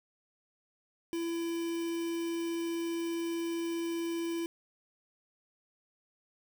triangle tone with quantisation, 335.6 Hz, E4, 31 cents sharp, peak -30 dBFS, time 1.13-4.46 s, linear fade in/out 0 ms, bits 7, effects none

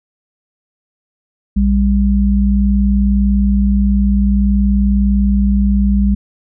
sine tone pair together, 59.46 / 200 Hz, A#1 / G3, +35 / +35 cents, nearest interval octave + major sixth, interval 2100 cents, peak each -12 dBFS, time 1.56-6.15 s, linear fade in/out 10 ms, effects none

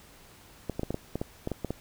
clicks, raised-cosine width 2 ms, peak -17 dBFS, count 11, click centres 0.697 / 0.795 / 0.833 / 0.906 / 0.944 / 1.156 / 1.215 / 1.474 / 1.517 / 1.647 / 1.706 s, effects pink hiss -54 dBFS RMS until 1.8 s

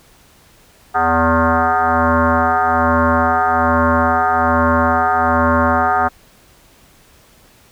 sine tone with frequency modulation, 246.9 Hz, B3, in tune, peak -11 dBFS, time 0.94-6.09 s, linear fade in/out 20 ms, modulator 165 Hz, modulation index 7.6, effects pink hiss -49 dBFS RMS until 7.71 s

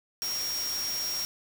sine tone in noise, 5588 Hz, F8, in tune, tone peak -30 dBFS, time 0.22-1.25 s, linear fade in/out 0 ms, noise white, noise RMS -37 dBFS, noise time 0.22-1.25 s, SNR +4 dB, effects none

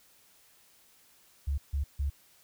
sine tone bursts, 70.4 Hz, C#2, 27 cents sharp, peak -27 dBFS, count 3, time 1.47-2.1 s, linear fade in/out 10 ms, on 110 ms, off 150 ms, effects white hiss -62 dBFS RMS until 2.43 s

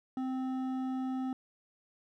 sine tone with hard clipping, 260 Hz, C4, 11 cents flat, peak -34 dBFS, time 0.17-1.33 s, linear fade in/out 2 ms, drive 9 dB, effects none

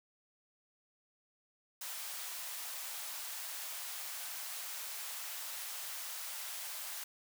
white high-pass noise, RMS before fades -43 dBFS, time 1.81-7.04 s, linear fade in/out 5 ms, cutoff 640 Hz, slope 24 dB/octave, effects none

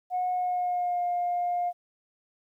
sine tone with pitch glide, 728 to 707.3 Hz, F#5 to F5, -28 to +22 cents, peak -24 dBFS, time 0.1-1.73 s, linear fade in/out 50 ms, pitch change -50 cents, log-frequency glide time 0.31-1.04 s, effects tanh soft clip ceiling -21 dBFS + 11-bit

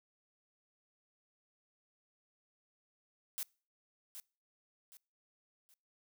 blue noise with echo, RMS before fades -39 dBFS, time 3.38-3.43 s, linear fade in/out 0 ms, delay 770 ms, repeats 3, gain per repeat -9 dB, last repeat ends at 5.74 s, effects noise-tail reverb RT60 0.4 s tail -26 dB re dry

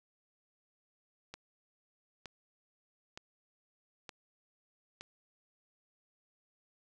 click train, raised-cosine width 0.2 ms, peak -27 dBFS, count 5, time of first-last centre 1.34-5.01 s, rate 1.09 Hz, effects none

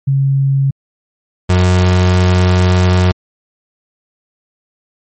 sine / 35% pulse tone pair in turn, 136.8 / 90.92 Hz, C#3 / F#2, -23 / -30 cents, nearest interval perfect fifth, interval 707 cents, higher first, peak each -9 / -6 dBFS, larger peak second, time 0.07-0.71 / 1.49-3.12 s, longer second, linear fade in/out 10 ms, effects MP3 32 kbps

